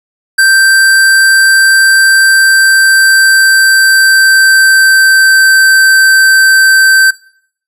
square tone with pitch glide, 1566 to 1553.4 Hz, G6 to G6, -2 to -16 cents, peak -4 dBFS, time 0.38-7.11 s, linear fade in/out 10 ms, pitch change -14 cents, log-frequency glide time 2.17-5.42 s, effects noise-tail reverb RT60 0.6 s tail -21 dB re dry + resampled to 32000 Hz

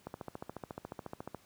click train, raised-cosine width 1 ms, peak -26 dBFS, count 19, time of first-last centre 0.07-1.347 s, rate 14.1 Hz, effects pink hiss -64 dBFS RMS until 1.45 s + high-pass 80 Hz 12 dB/octave

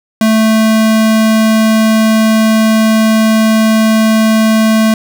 square tone, 220 Hz, A3, in tune, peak -7 dBFS, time 0.21-4.94 s, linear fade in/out 2 ms, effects none

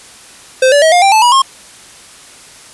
square tone with pitch steps, 519 / 575.9 / 639 / 709 / 786.7 / 872.9 / 968.5 / 1074.6 Hz, C5 / D5 / D#5 / F5 / G5 / A5 / B5 / C6, -14 / -34 / +46 / +26 / +6 / -14 / -34 / +46 cents, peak -6 dBFS, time 0.62-1.42 s, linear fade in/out 5 ms, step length 100 ms, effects white hiss -37 dBFS RMS until 2.73 s + resampled to 24000 Hz

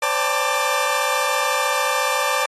25% pulse tone cluster, 517 / 575 / 803 / 891 / 1184 Hz, C5 / D5 / G5 / A5 / D6, -21 / -37 / +41 / +22 / +14 cents, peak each -23 / -22 / -27 / -21 / -19 dBFS, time 0.02-2.46 s, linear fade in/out 5 ms, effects AAC 32 kbps

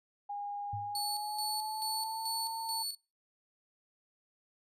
sine tone with pitch glide, 815 to 904.3 Hz, G#5 to A5, -33 to +47 cents, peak -36 dBFS, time 0.29-2.83 s, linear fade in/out 10 ms, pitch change +180 cents, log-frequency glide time 0.79-2.32 s
sine tone with exponential decay, 103.83 Hz, G#2, in tune, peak -35 dBFS, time 0.73-1.01 s, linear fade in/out 5 ms, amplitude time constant 59 ms
sawtooth tone with tremolo, 4435 Hz, C#8, in tune, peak -31 dBFS, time 0.95-2.95 s, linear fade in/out 2 ms, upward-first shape square, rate 2.3 Hz, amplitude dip 60%
effects noise-tail reverb RT60 0.3 s tail -25 dB re dry + resampled to 32000 Hz

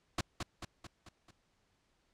pink noise with echo, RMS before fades -33 dBFS, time 0.18-0.21 s, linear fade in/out 5 ms, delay 220 ms, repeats 5, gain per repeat -5 dB, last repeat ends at 1.31 s, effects pink hiss -75 dBFS RMS until 2.13 s + low-pass 7000 Hz 12 dB/octave

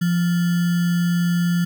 sine tone with sample-and-hold, 173.6 Hz, F3, 10 cents flat, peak -16 dBFS, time 0.01-1.65 s, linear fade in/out 10 ms, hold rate 1575 Hz, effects none

